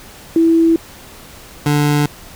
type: tone pair in turn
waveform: sine / 25% pulse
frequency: 329.3 / 146.95 Hz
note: E4 / D3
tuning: -2 / +1 cents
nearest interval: octave + major second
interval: 1397 cents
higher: first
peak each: -8 dBFS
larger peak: neither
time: 0.36-0.76 / 1.66-2.06 s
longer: neither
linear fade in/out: 2 ms
effects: pink hiss -38 dBFS RMS until 2.35 s